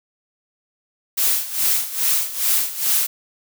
blue noise with tremolo, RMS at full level -17 dBFS, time 1.17-3.07 s, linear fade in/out 10 ms, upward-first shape sine, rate 2.4 Hz, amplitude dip 80%, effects none

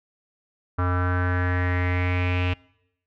square tone with low-pass filter sweep, 89.9 Hz, F#2, 49 cents flat, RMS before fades -23 dBFS, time 0.78-2.54 s, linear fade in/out 10 ms, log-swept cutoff 1300 to 2700 Hz, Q 5.5, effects noise-tail reverb RT60 0.8 s tail -24 dB re dry

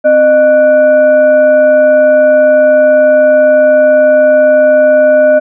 sine tone with frequency modulation, 609 Hz, D#5, 37 cents flat, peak -3 dBFS, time 0.04-5.4 s, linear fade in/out 20 ms, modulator 870 Hz, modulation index 0.42, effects none

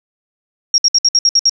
sine tone bursts, 5590 Hz, F8, 1 cent sharp, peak -7 dBFS, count 8, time 0.74-1.495 s, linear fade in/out 2 ms, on 41 ms, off 61 ms, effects none

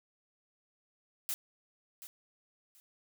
blue noise with echo, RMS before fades -35 dBFS, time 1.29-1.34 s, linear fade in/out 0 ms, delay 730 ms, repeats 2, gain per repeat -13 dB, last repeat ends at 2.8 s, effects none

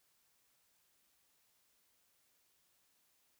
silence, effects white hiss -75 dBFS RMS until 3.39 s

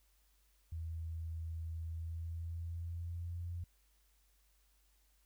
sine tone with pitch glide, 81.7 to 86.56 Hz, E2 to F2, -15 to -15 cents, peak -39 dBFS, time 0.72-3.64 s, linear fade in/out 5 ms, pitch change +100 cents, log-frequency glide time 1.86-3.46 s, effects added 50 Hz sine -70 dBFS peak until 5.25 s + white hiss -75 dBFS RMS until 5.25 s

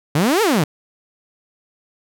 sawtooth exponential two-way sweep, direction up then down, 136.5 to 475.2 to 136.5 Hz, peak -10 dBFS, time 0.15-0.64 s, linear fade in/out 5 ms, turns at 0.42 s, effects none

